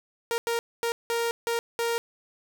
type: tone bursts at uneven times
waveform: sawtooth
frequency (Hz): 466.2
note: A#4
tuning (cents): 0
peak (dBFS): -21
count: 6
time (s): 0.31-0.38 / 0.47-0.59 / 0.83-0.92 / 1.1-1.31 / 1.47-1.59 / 1.79-1.98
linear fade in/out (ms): 0
effects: none